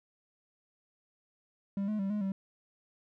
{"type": "tone with pitch steps", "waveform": "triangle", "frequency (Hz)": [198, 213, 195, 209.5, 193.5], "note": ["G3", "G#3", "G3", "G#3", "G3"], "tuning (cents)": [18, 44, -9, 15, -22], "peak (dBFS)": -28, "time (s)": [1.77, 2.32], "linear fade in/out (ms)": 2, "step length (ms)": 110, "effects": []}